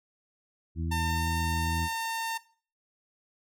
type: harmonic tone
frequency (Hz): 82.41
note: E2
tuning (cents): 0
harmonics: 1 / 2 / 3 / 4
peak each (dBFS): -30 / -36 / -40 / -42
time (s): 0.75-1.89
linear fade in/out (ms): 50
type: tone with pitch glide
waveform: sawtooth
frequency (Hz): 902 to 907.7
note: A5 to A#5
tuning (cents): +43 to -46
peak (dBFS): -26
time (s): 0.91-2.38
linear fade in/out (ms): 10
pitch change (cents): +11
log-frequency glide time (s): 1.03-1.28
effects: noise-tail reverb RT60 0.4 s tail -18 dB re dry